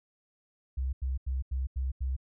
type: tone bursts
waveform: sine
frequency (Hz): 65.41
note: C2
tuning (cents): 0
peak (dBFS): -28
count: 6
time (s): 0.77-2.165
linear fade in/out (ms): 10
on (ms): 160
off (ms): 87
effects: none